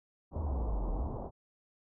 pink low-pass noise, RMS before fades -40 dBFS, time 0.31-1.31 s, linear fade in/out 50 ms, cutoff 1000 Hz, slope 48 dB/octave
sine exponential two-way sweep, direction down then up, 86 to 39.28 to 86 Hz, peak -31 dBFS, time 0.35-1.09 s, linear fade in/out 20 ms, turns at 0.93 s
effects none

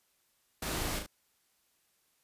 pink noise with echo, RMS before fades -36 dBFS, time 0.62-0.99 s, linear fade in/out 5 ms, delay 37 ms, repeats 2, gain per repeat -5 dB, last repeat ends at 1.064 s, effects white hiss -73 dBFS RMS until 2.23 s + resampled to 32000 Hz

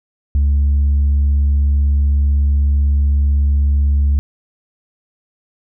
sine tone with tanh clipping, 71 Hz, C#2, 42 cents sharp, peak -11 dBFS, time 0.35-4.19 s, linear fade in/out 0 ms, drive 1 dB, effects none

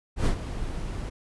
brown noise with ADSR envelope, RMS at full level -20 dBFS, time 0.16-1.1 s, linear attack 100 ms, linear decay 90 ms, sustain -12 dB, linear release 15 ms, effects resampled to 24000 Hz

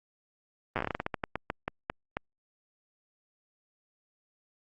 slowing click train, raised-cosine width 0.5 ms, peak -15 dBFS, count 19, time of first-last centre 0.76-2.17 s, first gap 8 ms, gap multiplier 1.23, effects Opus 32 kbps

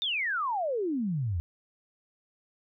sine exponential sweep, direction down, 3696 to 79.1 Hz, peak -27 dBFS, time 0.02-1.4 s, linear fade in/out 0 ms, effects none

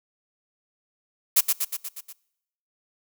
blue noise with echo, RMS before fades -17 dBFS, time 1.36-1.41 s, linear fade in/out 10 ms, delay 120 ms, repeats 6, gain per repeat -4 dB, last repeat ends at 2.13 s, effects noise-tail reverb RT60 0.8 s tail -23 dB re dry

